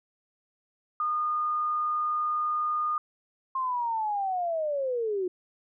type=tone; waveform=sine; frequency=1222 Hz; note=D#6; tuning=32 cents flat; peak=-25 dBFS; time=1-2.98 s; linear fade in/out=2 ms
type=linear sweep; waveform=sine; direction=down; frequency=1065 to 353 Hz; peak=-26 dBFS; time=3.55-5.28 s; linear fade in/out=5 ms
effects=none